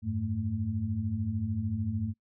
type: tone cluster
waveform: sine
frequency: 90.8 / 104.2 / 221.3 Hz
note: F#2 / G#2 / A3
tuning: -32 / +6 / +10 cents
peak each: -35 / -32 / -33 dBFS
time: 0.02-2.14 s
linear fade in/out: 50 ms
effects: noise-tail reverb RT60 0.1 s tail -24 dB re dry